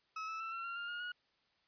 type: tone with pitch steps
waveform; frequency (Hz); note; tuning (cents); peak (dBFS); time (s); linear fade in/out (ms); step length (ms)
35% pulse; 1289 / 1310.8 / 1332.9 / 1355.4 / 1378.3 / 1401.6 / 1425.3 / 1449.4; E6 / E6 / E6 / E6 / F6 / F6 / F6 / F#6; -39 / -10 / +19 / +48 / -23 / +6 / +35 / -36; -38; 0.16-1.12; 5; 120
effects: white hiss -75 dBFS RMS until 1.67 s + resampled to 11025 Hz